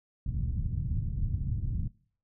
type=low-pass noise; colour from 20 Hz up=white; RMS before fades=-31 dBFS; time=0.26-1.88 s; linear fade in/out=5 ms; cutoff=130 Hz; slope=24 dB/octave; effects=noise-tail reverb RT60 0.5 s tail -22 dB re dry